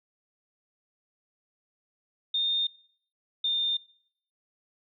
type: tone pair in turn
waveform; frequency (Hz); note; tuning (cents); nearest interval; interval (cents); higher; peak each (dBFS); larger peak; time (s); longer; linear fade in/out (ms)
sine; 3646 / 3619; A#7 / A7; -39 / +48; unison; 13; first; -24; neither; 2.34-2.67 / 3.44-3.77; neither; 5
effects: noise-tail reverb RT60 0.6 s tail -21 dB re dry